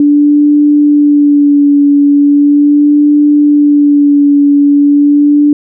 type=tone with vibrato; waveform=sine; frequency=290 Hz; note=D4; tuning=22 cents flat; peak=-3 dBFS; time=0-5.53 s; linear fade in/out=2 ms; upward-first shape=sine; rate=0.39 Hz; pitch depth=24 cents each way; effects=none